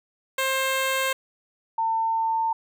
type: tone pair in turn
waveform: 10% pulse / sine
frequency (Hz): 530 / 900.4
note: C5 / A5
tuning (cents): +22 / +40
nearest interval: major sixth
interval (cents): 918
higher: second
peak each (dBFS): -14 / -21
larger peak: first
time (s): 0.38-1.13 / 1.78-2.53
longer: neither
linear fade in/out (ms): 5
effects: none